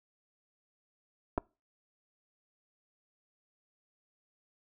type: clicks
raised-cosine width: 1 ms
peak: -17 dBFS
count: 2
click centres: 1.378 / 1.381 s
effects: noise-tail reverb RT60 0.3 s tail -25 dB re dry